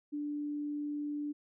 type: tone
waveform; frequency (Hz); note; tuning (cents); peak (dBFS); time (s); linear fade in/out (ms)
sine; 293.7; D4; 0; -34; 0.12-1.33; 20
effects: none